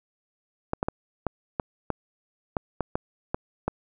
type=clicks; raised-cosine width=1 ms; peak=-11 dBFS; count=11; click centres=0.734 / 0.829 / 0.885 / 1.267 / 1.598 / 1.903 / 2.568 / 2.807 / 2.955 / 3.345 / 3.68 s; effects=none